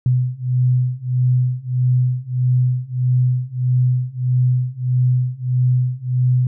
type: beating tone pair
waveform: sine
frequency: 125.1 / 126.7 Hz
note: B2 / B2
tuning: +23 / +45 cents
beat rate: 1.6 Hz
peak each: -18 / -17 dBFS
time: 0.06-6.47 s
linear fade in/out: 2 ms
effects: none